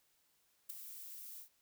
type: noise with ADSR envelope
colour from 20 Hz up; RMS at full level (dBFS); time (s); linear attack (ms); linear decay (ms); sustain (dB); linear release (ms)
violet; -40; 0.69-1.49; 11; 5; -10; 100
effects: white hiss -75 dBFS RMS until 1.61 s